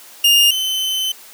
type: tone pair in turn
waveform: 40% pulse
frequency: 2828 / 3054 Hz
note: F7 / G7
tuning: +21 / -46 cents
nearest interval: minor second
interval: 133 cents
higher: second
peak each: -8 / -17 dBFS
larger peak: first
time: 0.24-0.51 / 0.51-1.12 s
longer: second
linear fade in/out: 5 ms
effects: white hiss -41 dBFS RMS until 1.33 s + high-pass 300 Hz 12 dB/octave